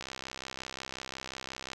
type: click train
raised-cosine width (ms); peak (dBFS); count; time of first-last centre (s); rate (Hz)
0.2; -21; 114; 0.01-1.733; 65.6
effects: none